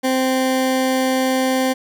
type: tone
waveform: 20% pulse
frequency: 260.5 Hz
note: C4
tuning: 7 cents flat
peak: -11 dBFS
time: 0.03-1.74 s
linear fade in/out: 20 ms
effects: none